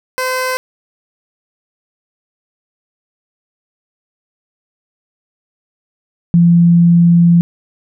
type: tone pair in turn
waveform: 15% pulse / sine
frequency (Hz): 513 / 171.19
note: C5 / F3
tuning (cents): -34 / -34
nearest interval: octave + perfect fifth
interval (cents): 1900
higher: first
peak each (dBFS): -9 / -5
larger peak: second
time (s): 0.18-0.57 / 6.34-7.41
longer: second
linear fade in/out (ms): 0
effects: none